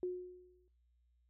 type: tone with exponential decay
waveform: sine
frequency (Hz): 362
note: F#4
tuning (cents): -38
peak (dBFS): -33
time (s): 0.03-0.68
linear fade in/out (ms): 1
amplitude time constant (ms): 140
effects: noise-tail reverb RT60 0.3 s tail -23 dB re dry + added 60 Hz sine -70 dBFS peak until 1.29 s